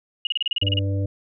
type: tone bursts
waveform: sine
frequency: 2875 Hz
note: F7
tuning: 50 cents sharp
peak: -19 dBFS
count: 11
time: 0.25-0.79 s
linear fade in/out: 2 ms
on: 20 ms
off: 32 ms
type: harmonic tone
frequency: 98.5 Hz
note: G2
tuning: 9 cents sharp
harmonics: 1 / 3 / 5 / 6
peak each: -21 / -31 / -35 / -37 dBFS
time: 0.62-1.06 s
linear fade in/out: 5 ms
effects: none